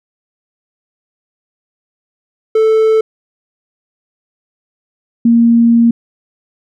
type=tone pair in turn; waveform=triangle / sine; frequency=440 / 233.1 Hz; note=A4 / A#3; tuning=0 / 0 cents; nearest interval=major seventh; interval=1100 cents; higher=first; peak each=-5 dBFS; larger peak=neither; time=2.55-3.01 / 5.25-5.91 s; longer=second; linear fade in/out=5 ms; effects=none